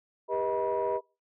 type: tone cluster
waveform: sine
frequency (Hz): 398.6 / 485.6 / 632 / 968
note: G4 / B4 / D#5 / B5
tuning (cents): +29 / -29 / +27 / -35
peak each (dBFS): -31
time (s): 0.28-1.01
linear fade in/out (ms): 50
effects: noise-tail reverb RT60 0.3 s tail -25 dB re dry + tanh soft clip ceiling -20 dBFS